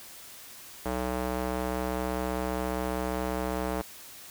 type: tone with band-pass filter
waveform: square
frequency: 62.5 Hz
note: B1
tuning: 21 cents sharp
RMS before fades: -31 dBFS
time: 0.85-3.82 s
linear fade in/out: 10 ms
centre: 670 Hz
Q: 0.8
effects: white hiss -47 dBFS RMS until 4.3 s